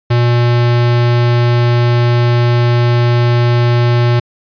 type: tone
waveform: square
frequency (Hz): 120.1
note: B2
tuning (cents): -48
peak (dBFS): -9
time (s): 0.1-4.2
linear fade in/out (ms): 10
effects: resampled to 11025 Hz